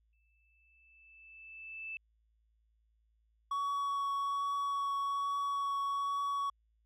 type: tone with exponential growth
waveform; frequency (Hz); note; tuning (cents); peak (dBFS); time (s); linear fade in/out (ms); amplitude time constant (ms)
sine; 2637; E7; 0; -38; 0.13-1.97; 1; 400
type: tone with vibrato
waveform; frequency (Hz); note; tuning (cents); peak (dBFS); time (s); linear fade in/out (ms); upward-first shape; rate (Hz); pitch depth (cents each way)
triangle; 1122; C#6; +21; -30; 3.51-6.5; 5; triangle; 1.2; 10
effects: added 55 Hz sine -70 dBFS peak until 6.85 s